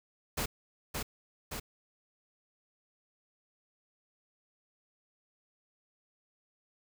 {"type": "noise with echo", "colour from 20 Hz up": "pink", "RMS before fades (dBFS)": -33, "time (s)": [0.37, 0.46], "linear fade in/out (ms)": 10, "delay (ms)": 570, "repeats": 2, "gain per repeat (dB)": -3, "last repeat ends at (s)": 1.6, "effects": []}